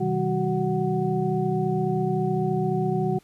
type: tone cluster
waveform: sine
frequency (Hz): 130.2 / 159.6 / 193.8 / 373.1 / 742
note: C3 / D#3 / G3 / F#4 / F#5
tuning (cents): -8 / +44 / -20 / +14 / +5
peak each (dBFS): -30 / -27 / -28 / -26 / -30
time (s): 0-3.19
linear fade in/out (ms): 10
effects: pink hiss -59 dBFS RMS until 3.23 s + resampled to 32000 Hz